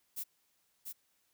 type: noise with echo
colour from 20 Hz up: violet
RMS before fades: -39 dBFS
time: 0.16-0.24 s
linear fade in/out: 20 ms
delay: 690 ms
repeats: 1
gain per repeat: -4 dB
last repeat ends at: 0.93 s
effects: white hiss -75 dBFS RMS until 1.33 s